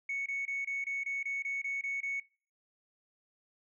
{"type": "tone bursts", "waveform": "sine", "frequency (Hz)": 2217, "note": "C#7", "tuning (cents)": 0, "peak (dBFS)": -31, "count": 11, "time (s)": [0.09, 2.2], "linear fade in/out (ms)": 5, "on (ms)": 170, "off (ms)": 24, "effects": ["noise-tail reverb RT60 0.4 s tail -24 dB re dry", "tanh soft clip ceiling -29 dBFS"]}